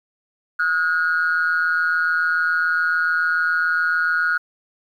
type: tone with amplitude modulation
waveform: sine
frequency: 1445 Hz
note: F#6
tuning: 41 cents flat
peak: -12 dBFS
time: 0.59-4.38 s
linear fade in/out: 10 ms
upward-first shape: sine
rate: 167 Hz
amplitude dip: 80%
effects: tanh soft clip ceiling -11 dBFS + 9-bit